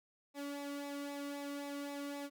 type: tone with flanger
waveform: sawtooth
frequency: 284.5 Hz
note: C#4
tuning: 45 cents sharp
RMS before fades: -43 dBFS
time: 0.34-2.3 s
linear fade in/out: 50 ms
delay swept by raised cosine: 0.64 to 1.26 ms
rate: 3.8 Hz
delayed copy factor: -0.6
effects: none